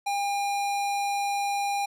square tone, 805 Hz, G5, 46 cents sharp, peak -26 dBFS, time 0.06-1.86 s, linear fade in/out 10 ms, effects low-pass 12000 Hz 12 dB/octave

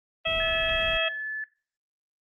harmonic tone, 652 Hz, E5, 19 cents flat, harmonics 1 / 2 / 3 / 4 / 5, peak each -29 / -35 / -35 / -28 / -29 dBFS, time 0.25-1.09 s, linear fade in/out 10 ms
brown noise, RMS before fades -39 dBFS, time 0.27-0.97 s, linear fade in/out 0 ms
sine tone with pitch glide, 1721 to 1734 Hz, A6 to A6, -39 to -26 cents, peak -30 dBFS, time 0.4-1.44 s, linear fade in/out 2 ms, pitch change +13 cents, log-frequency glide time 0.75-1.27 s
effects noise-tail reverb RT60 0.4 s tail -19 dB re dry + Opus 32 kbps

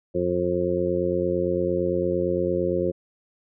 harmonic tone, 88.8 Hz, F2, 29 cents sharp, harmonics 1 / 2 / 3 / 4 / 5 / 6, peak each -34 / -30 / -34 / -25 / -29 / -26 dBFS, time 0.14-2.92 s, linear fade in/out 20 ms, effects none

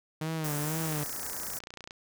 sawtooth tone with vibrato, 154.1 Hz, D#3, 16 cents flat, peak -27 dBFS, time 0.21-1.04 s, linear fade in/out 5 ms, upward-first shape sine, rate 2.1 Hz, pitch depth 85 cents each way
white band-stop noise, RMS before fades -37 dBFS, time 0.44-1.59 s, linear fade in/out 5 ms, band 1900 to 5000 Hz, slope 48 dB/octave
click train, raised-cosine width 0.2 ms, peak -25 dBFS, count 34, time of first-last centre 0.79-1.909 s, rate 29.5 Hz
effects none

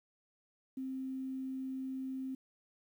sine tone with quantisation, 263.2 Hz, C4, 10 cents sharp, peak -37 dBFS, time 0.77-2.35 s, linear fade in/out 5 ms, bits 11, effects none

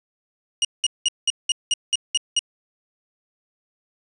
sawtooth tone bursts, 2874 Hz, F7, 49 cents sharp, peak -13 dBFS, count 9, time 0.62-2.392 s, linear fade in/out 2 ms, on 28 ms, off 190 ms, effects resampled to 22050 Hz

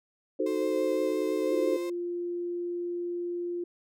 sine chord, D# diminished seventh, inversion none, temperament equal, 311.1 / 370 / 440 / 523.3 Hz, D#4 / F#4 / A4 / C5, 0 / 0 / 0 / 0 cents, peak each -31 dBFS, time 0.39-1.77 s, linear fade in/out 10 ms
35% pulse tone with vibrato, 522 Hz, C5, 4 cents flat, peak -36 dBFS, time 0.46-1.9 s, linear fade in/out 5 ms, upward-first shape sine, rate 5.9 Hz, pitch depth 12 cents each way
sine tone, 349.2 Hz, F4, in tune, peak -30 dBFS, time 1.51-3.64 s, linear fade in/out 5 ms
effects none

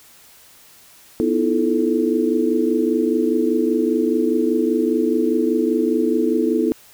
sine tone cluster, 247.5 / 313.5 / 338.5 / 437.4 Hz, B3 / D#4 / E4 / A4, +4 / +13 / +46 / -10 cents, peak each -21 dBFS, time 1.2-6.72 s, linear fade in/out 0 ms, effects white hiss -48 dBFS RMS until 6.93 s

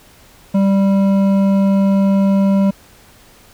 triangle tone with hard clipping, 196 Hz, G3, in tune, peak -12 dBFS, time 0.54-2.71 s, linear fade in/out 10 ms, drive 13 dB, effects pink hiss -46 dBFS RMS until 3.53 s

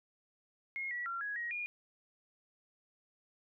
sine tone with pitch steps, 2153 / 1937 / 1372 / 1666 / 1891 / 2429 Hz, C7 / B6 / F6 / G#6 / A#6 / D#7, +49 / -34 / -31 / +5 / +24 / -42 cents, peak -36 dBFS, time 0.76-1.66 s, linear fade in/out 0 ms, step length 150 ms, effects none

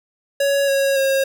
square tone with pitch steps, 559 / 549.7 / 540.6 Hz, C#5 / C#5 / C#5, +14 / -15 / -44 cents, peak -16 dBFS, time 0.4-1.24 s, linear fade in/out 5 ms, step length 280 ms, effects none

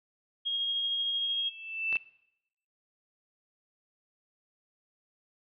sine tone with tremolo, 3262 Hz, G#7, 32 cents flat, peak -28 dBFS, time 0.45-1.5 s, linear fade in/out 20 ms, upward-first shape sine, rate 13 Hz, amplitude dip 25%
sine tone with exponential growth, 2653 Hz, E7, 10 cents sharp, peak -24 dBFS, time 1.18-1.97 s, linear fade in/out 1 ms, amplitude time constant 170 ms
clicks, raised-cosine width 0.3 ms, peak -25 dBFS, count 2, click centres 1.927 / 1.956 s
effects noise-tail reverb RT60 0.8 s tail -20 dB re dry

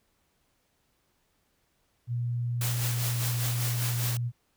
sine tone, 120 Hz, B2, 49 cents flat, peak -27 dBFS, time 2.07-4.32 s, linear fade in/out 50 ms
white noise with tremolo, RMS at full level -32 dBFS, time 2.61-4.17 s, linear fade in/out 2 ms, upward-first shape sine, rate 5 Hz, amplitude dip 45%
effects pink hiss -72 dBFS RMS until 4.56 s

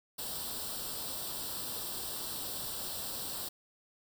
white noise with comb filter, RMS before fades -39 dBFS, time 0.18-3.49 s, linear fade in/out 10 ms, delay 0.23 ms, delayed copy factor +0.75, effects none

